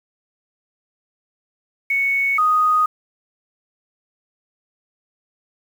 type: tone pair in turn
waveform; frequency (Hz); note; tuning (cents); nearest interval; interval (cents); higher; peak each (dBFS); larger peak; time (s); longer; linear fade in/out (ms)
sine; 2217 / 1244.2; C#7 / D#6; 0 / 0; minor seventh; 1000; first; -16 / -13; second; 1.9-2.38 / 2.38-2.86; neither; 5
effects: 7-bit